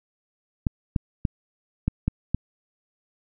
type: clicks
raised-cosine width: 5 ms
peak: -9 dBFS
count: 6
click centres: 0.668 / 0.962 / 1.252 / 1.88 / 2.08 / 2.346 s
effects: none